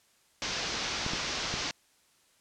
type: low-pass noise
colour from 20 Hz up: white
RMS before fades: -34 dBFS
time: 0.42-1.71 s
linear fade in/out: 0 ms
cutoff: 6200 Hz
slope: 48 dB/octave
type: clicks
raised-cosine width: 3 ms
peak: -22 dBFS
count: 3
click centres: 1.064 / 1.135 / 1.54 s
effects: white hiss -66 dBFS RMS until 2.4 s + low-pass 10000 Hz 12 dB/octave